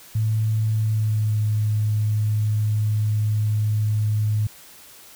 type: tone with pitch glide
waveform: sine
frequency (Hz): 109.4 to 106.72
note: A2 to G#2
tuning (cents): -9 to +48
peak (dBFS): -18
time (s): 0.15-4.47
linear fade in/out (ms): 5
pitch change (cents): -43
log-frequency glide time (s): 0.74-1.41
effects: white hiss -46 dBFS RMS until 5.15 s